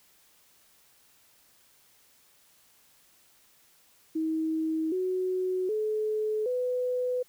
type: tone with pitch steps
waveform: sine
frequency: 318.4 / 370 / 430 / 499.6 Hz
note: D#4 / F#4 / A4 / B4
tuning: +40 / 0 / -40 / +20 cents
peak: -26 dBFS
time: 4.15-7.23 s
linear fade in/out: 10 ms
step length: 770 ms
effects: white hiss -62 dBFS RMS until 7.28 s